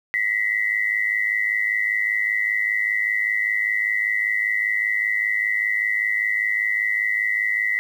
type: tone pair together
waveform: sine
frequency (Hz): 1930.9 / 2036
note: B6 / C7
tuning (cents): -40 / -48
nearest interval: minor second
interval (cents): 92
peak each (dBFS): -22 / -22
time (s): 0.14-7.79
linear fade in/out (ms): 0
effects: 8-bit